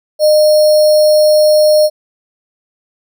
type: tone with sample-and-hold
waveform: sine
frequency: 610 Hz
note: D#5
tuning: 34 cents flat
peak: -5 dBFS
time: 0.19-1.9 s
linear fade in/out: 50 ms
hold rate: 4900 Hz
effects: none